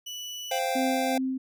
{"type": "tone", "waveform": "30% pulse", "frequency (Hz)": 2960, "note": "F#7", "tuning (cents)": 0, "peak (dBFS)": -32, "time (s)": [0.06, 0.59], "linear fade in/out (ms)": 10}
{"type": "chord", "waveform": "square", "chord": "C suspended fourth", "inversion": "none", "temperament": "just", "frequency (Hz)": [523.3, 697.7, 784.9], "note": ["C5", "F5", "G5"], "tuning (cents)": [0, -2, 2], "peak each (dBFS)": -31, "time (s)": [0.51, 1.18], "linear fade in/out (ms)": 5}
{"type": "tone with tremolo", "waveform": "sine", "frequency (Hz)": 261.6, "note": "C4", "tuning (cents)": 0, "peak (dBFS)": -25, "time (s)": [0.75, 1.38], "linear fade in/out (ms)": 10, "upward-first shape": "sine", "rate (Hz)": 2.6, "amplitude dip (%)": 40}
{"effects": []}